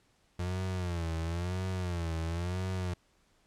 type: tone with vibrato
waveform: 35% pulse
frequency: 87.31 Hz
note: F2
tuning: in tune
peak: -30 dBFS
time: 0.39-2.94 s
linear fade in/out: 5 ms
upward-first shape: sine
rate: 0.98 Hz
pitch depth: 120 cents each way
effects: pink hiss -69 dBFS RMS until 3.46 s + low-pass 9000 Hz 12 dB/octave